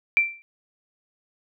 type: tone with exponential decay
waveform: sine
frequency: 2349 Hz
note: D7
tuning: in tune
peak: -12 dBFS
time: 0.17-0.42 s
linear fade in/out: 0 ms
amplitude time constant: 54 ms
effects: none